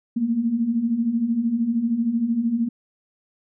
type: beating tone pair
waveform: sine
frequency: 222.3 / 235.3 Hz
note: A3 / A#3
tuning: +18 / +16 cents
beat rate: 13 Hz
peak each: -26 / -20 dBFS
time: 0.16-2.69 s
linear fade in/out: 10 ms
effects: none